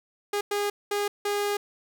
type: tone bursts at uneven times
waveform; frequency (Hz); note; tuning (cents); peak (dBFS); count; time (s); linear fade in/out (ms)
sawtooth; 409.3; G#4; -25; -21; 4; 0.33-0.41 / 0.51-0.7 / 0.91-1.08 / 1.25-1.57; 5
effects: none